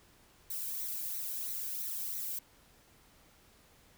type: noise with flanger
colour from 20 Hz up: violet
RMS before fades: -38 dBFS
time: 0.5-2.39 s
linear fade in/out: 5 ms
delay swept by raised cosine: 0.49 to 1.31 ms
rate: 3 Hz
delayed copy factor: +0.7
effects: pink hiss -63 dBFS RMS until 3.97 s